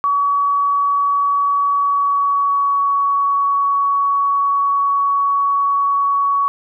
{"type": "tone with pitch glide", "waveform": "sine", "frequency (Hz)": [1133, 1122.6], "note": ["C#6", "C#6"], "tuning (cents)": [37, 22], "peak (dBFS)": -13, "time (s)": [0.04, 6.48], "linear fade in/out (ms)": 0, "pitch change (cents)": -15, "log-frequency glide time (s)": [1.74, 2.93], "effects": []}